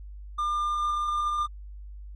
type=tone; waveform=triangle; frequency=1201 Hz; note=D6; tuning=38 cents sharp; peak=-23 dBFS; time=0.38-1.46 s; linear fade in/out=10 ms; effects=added 50 Hz sine -39 dBFS peak until 2.15 s + AAC 32 kbps